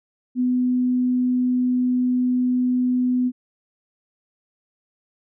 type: tone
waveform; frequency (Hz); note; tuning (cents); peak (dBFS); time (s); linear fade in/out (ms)
sine; 250.3; B3; +23; -17; 0.35-3.32; 50
effects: none